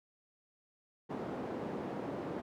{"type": "band-pass noise", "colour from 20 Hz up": "white", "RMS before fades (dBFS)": -40, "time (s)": [1.09, 2.42], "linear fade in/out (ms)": 20, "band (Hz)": [170, 480], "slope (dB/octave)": 12, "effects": []}